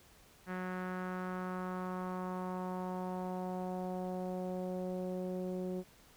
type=tone with low-pass filter sweep; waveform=sawtooth; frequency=183.4 Hz; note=F#3; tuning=15 cents flat; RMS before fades=-39 dBFS; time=0.46-5.84 s; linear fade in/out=50 ms; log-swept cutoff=1700 to 450 Hz; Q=2.5; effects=pink hiss -62 dBFS RMS until 6.16 s